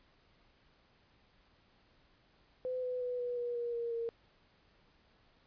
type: tone with pitch steps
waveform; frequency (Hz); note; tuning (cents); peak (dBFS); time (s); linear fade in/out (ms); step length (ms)
sine; 508 / 501.3 / 494.7 / 488.2 / 481.7 / 475.4 / 469.1 / 462.9; B4 / B4 / B4 / B4 / B4 / A#4 / A#4 / A#4; +49 / +26 / +3 / -20 / -43 / +34 / +11 / -12; -34; 2.65-4.09; 0; 180
effects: pink hiss -68 dBFS RMS until 5.46 s + resampled to 11025 Hz